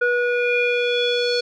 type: tone with low-pass filter sweep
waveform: square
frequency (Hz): 485.4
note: B4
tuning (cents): -30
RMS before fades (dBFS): -20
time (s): 0.01-1.41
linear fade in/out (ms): 10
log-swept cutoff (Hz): 1600 to 4500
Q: 5.3
effects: none